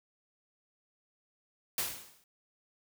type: noise with exponential decay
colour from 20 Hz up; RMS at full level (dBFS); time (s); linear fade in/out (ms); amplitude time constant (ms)
white; -30; 1.78-2.24; 1; 100
effects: none